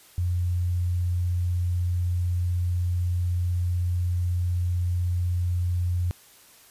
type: tone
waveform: sine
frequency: 88.4 Hz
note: F2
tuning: 22 cents sharp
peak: -22 dBFS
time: 0.18-6.11 s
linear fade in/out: 0 ms
effects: white hiss -53 dBFS RMS until 6.7 s + resampled to 32000 Hz